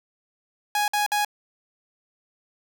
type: tone bursts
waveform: sawtooth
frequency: 830.6 Hz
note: G#5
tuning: in tune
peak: -17 dBFS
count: 3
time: 0.75-1.248 s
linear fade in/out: 2 ms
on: 130 ms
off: 54 ms
effects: none